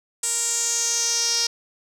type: tone with band-pass filter sweep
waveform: sawtooth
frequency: 466.2 Hz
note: A#4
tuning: in tune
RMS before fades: -23 dBFS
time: 0.23-1.47 s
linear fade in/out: 5 ms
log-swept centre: 8000 to 5300 Hz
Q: 5.7
effects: none